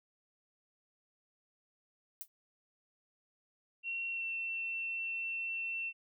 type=noise with exponential decay; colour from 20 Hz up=violet; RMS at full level=-39 dBFS; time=2.21-2.28 s; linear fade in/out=0 ms; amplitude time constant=15 ms
type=tone with pitch glide; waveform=sine; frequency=2729 to 2698 Hz; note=F7 to E7; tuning=-41 to +40 cents; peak=-35 dBFS; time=3.83-5.93 s; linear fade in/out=50 ms; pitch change=-19 cents; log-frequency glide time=4.11-4.26 s
effects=none